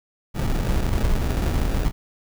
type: noise with sample-and-hold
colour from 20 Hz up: brown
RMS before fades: -21 dBFS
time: 0.34-1.92 s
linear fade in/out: 50 ms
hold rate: 1050 Hz
effects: none